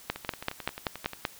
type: two click trains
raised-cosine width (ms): 0.3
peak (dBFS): -11 / -21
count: 7 / 12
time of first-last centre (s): 0.1-1.252 / 0.16-1.133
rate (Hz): 5.21 / 11.3
effects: white hiss -51 dBFS RMS until 1.39 s